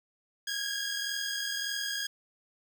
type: tone pair together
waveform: 15% pulse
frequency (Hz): 1619.5 / 1661.2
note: G#6 / G#6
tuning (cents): -44 / 0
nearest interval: unison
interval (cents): 44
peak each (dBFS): -28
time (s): 0.47-2.07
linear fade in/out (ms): 5
effects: none